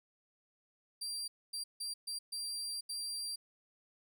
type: tone bursts at uneven times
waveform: 30% pulse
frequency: 4727 Hz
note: D8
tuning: 10 cents sharp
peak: -35 dBFS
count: 6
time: 1.01-1.28 / 1.53-1.64 / 1.8-1.94 / 2.07-2.19 / 2.32-2.81 / 2.89-3.36 s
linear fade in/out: 10 ms
effects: none